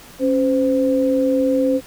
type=tone pair together; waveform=sine; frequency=274.2 / 515 Hz; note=C#4 / C5; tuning=-19 / -28 cents; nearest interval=major seventh; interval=1091 cents; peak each=-17 dBFS; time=0.19-1.81 s; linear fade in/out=50 ms; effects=pink hiss -42 dBFS RMS until 1.86 s